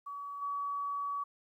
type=tone with level steps; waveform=sine; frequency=1136 Hz; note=C#6; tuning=42 cents sharp; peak=-39 / -33 dBFS; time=0.06-1.24 s; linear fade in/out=10 ms; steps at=0.41 s; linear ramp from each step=20 ms; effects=12-bit